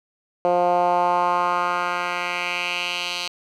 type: tone with band-pass filter sweep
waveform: 10% pulse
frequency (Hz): 176.6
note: F3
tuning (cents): +20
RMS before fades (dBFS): -22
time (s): 0.45-3.28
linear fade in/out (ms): 0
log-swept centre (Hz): 580 to 3800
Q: 2.4
effects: none